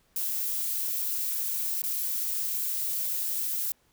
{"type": "noise with dropouts", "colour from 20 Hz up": "violet", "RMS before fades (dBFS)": -30, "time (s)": [0.16, 3.72], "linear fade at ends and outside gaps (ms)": 1, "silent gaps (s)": [1.82, 1.838], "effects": ["pink hiss -67 dBFS RMS until 3.92 s"]}